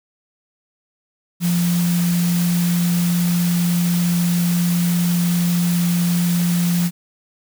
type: tone in noise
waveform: sine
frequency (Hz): 174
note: F3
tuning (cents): -6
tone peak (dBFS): -15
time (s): 1.4-6.91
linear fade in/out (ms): 50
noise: white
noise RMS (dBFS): -28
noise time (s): 1.4-6.91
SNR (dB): +10
effects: none